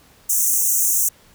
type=high-pass noise; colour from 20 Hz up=pink; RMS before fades=-18 dBFS; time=0.29-1.09 s; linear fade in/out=10 ms; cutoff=6000 Hz; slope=96 dB/octave; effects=pink hiss -52 dBFS RMS until 1.34 s